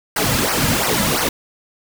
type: noise with flanger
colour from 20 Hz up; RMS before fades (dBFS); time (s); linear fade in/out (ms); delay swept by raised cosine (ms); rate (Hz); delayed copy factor
pink; -18; 0.16-1.29; 5; 0.27 to 2.77; 2.9; -0.85
effects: none